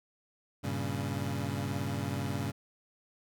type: chord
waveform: 25% pulse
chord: G diminished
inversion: none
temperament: equal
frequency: 98 / 116.54 / 138.59 Hz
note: G2 / Bb2 / Db3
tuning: 0 / 0 / 0 cents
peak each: -32 / -35 / -32 dBFS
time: 0.63-2.52 s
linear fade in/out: 20 ms
effects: none